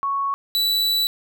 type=tone pair in turn; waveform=sine / 45% pulse; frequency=1108.7 / 3951 Hz; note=C#6 / B7; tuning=0 / 0 cents; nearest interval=octave + minor seventh; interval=2200 cents; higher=second; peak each=-20 / -18 dBFS; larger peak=second; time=0.03-0.34 / 0.55-1.07 s; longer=second; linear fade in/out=0 ms; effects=none